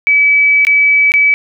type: tone with dropouts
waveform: sine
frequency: 2291 Hz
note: D7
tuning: 44 cents flat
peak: -6 dBFS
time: 0.07-1.34 s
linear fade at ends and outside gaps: 0 ms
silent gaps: 0.65-0.669 / 1.119-1.139 s
effects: none